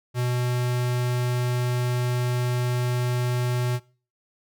square tone, 123.47 Hz, B2, in tune, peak -23 dBFS, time 0.14-3.8 s, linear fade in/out 50 ms, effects noise-tail reverb RT60 0.4 s tail -22 dB re dry

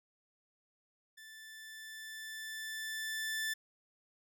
sawtooth tone with level ramp, 1760 Hz, A6, in tune, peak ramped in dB -48 to -30 dBFS, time 1.17-3.54 s, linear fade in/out 10 ms, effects none

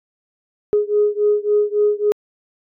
sine beating tone pair, 415.3 / 418.9 Hz, G#4 / G#4, 0 / +15 cents, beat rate 3.6 Hz, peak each -16 / -17 dBFS, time 0.73-2.12 s, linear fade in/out 0 ms, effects tanh soft clip ceiling -6 dBFS

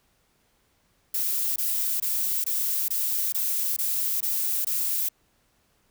violet noise bursts, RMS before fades -26 dBFS, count 9, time 1.14-5.088 s, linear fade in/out 5 ms, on 420 ms, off 21 ms, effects pink hiss -67 dBFS RMS until 5.9 s

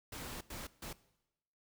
pink noise bursts at uneven times, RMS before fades -45 dBFS, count 3, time 0.12-0.41 / 0.5-0.67 / 0.82-0.93 s, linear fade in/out 5 ms, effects noise-tail reverb RT60 0.9 s tail -19 dB re dry

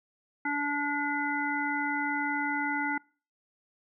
harmonic tone, 289.1 Hz, D4, 27 cents flat, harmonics 1 / 3 / 5 / 7, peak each -33 / -33 / -33 / -33 dBFS, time 0.45-2.98 s, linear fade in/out 5 ms, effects noise-tail reverb RT60 0.4 s tail -25 dB re dry

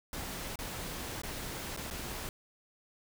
pink noise with dropouts, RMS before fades -40 dBFS, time 0.13-2.29 s, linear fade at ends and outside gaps 1 ms, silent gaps 0.557-0.589 / 1.218-1.234 / 1.764-1.773 / 1.902-1.91 s, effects none

